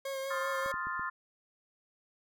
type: tone with vibrato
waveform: 40% pulse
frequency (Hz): 540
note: C#5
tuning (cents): -45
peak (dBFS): -34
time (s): 0.05-0.72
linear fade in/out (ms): 5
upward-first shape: sine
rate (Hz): 5.1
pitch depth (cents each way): 21
type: chord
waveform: sine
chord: F dominant seventh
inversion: second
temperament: equal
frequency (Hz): 1046.5 / 1244.5 / 1396.9 / 1760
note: C6 / Eb6 / F6 / A6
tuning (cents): 0 / 0 / 0 / 0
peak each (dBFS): -37 / -41 / -39 / -39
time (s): 0.3-1.1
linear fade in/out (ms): 10
type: clicks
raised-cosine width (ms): 3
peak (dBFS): -36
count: 4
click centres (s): 0.661 / 0.741 / 0.87 / 0.995
effects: none